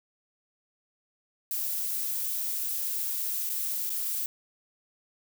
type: noise with dropouts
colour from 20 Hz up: violet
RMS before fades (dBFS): -31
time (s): 1.51-4.26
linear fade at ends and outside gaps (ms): 1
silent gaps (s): 3.493-3.498 / 3.895-3.902
effects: none